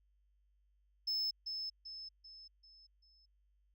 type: tone with echo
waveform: sine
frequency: 5230 Hz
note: E8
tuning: 15 cents flat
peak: -31 dBFS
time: 1.07-1.31 s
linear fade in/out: 10 ms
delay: 390 ms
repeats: 5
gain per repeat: -7 dB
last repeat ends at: 3.26 s
effects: tanh soft clip ceiling -32 dBFS + added 50 Hz sine -70 dBFS peak until 3.74 s